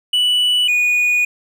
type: tone pair in turn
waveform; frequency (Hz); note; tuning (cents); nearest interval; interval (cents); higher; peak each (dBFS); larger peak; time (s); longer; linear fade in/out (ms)
triangle; 2960 / 2460; F#7 / D#7; 0 / -20; minor third; 320; first; -11; neither; 0.13-0.68 / 0.68-1.25; second; 5
effects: none